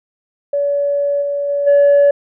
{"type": "tone with level steps", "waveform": "sine", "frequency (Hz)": 570, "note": "C#5", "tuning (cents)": 48, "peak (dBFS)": [-13, -16, -14, -5], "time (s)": [0.53, 2.11], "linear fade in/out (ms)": 5, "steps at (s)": [1.21, 1.48, 1.66], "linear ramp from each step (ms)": 20, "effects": ["tanh soft clip ceiling -5 dBFS"]}